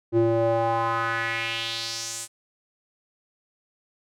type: tone with band-pass filter sweep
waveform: square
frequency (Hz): 114.6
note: A#2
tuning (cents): -29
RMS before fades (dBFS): -25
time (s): 0.12-2.28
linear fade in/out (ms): 50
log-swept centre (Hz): 340 to 8600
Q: 2.9
effects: none